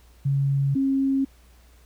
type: tone pair in turn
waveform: sine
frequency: 138.59 / 270.5 Hz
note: C#3 / C#4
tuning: 0 / -42 cents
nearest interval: octave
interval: 1158 cents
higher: second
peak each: -19 dBFS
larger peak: neither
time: 0.25-0.75 / 0.75-1.25 s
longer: neither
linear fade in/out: 10 ms
effects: added 60 Hz sine -51 dBFS peak until 1.85 s + pink hiss -59 dBFS RMS until 1.85 s